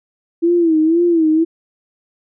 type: tone with vibrato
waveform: sine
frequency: 329.6 Hz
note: E4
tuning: in tune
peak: -10 dBFS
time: 0.42-1.45 s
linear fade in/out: 20 ms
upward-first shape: sine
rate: 2 Hz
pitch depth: 99 cents each way
effects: none